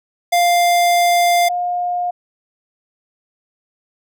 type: tone pair in turn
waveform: square / sine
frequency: 698.5 / 711.1 Hz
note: F5 / F5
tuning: 0 / +31 cents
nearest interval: unison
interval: 31 cents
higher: second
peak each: -12 / -17 dBFS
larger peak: first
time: 0.32-1.49 / 1.49-2.11 s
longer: first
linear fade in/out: 10 ms
effects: none